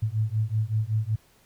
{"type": "beating tone pair", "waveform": "sine", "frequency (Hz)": [106.5, 111.8], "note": ["G#2", "A2"], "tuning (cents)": [44, 28], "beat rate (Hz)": 5.3, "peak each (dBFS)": -26, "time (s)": [0.02, 1.16], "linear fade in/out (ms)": 10, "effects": ["pink hiss -60 dBFS RMS until 1.45 s"]}